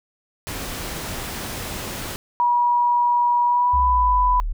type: noise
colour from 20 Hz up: pink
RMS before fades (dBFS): -30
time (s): 0.47-2.16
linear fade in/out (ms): 0
type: tone with pitch glide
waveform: sine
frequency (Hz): 964 to 994.5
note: B5 to B5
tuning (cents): -42 to +12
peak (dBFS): -15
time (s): 2.4-4.4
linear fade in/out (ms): 0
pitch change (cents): +54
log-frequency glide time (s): 3.45-3.85
type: linear sweep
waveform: sine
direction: down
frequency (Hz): 68.3 to 34.65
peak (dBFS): -21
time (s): 3.73-4.53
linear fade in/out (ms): 10
effects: none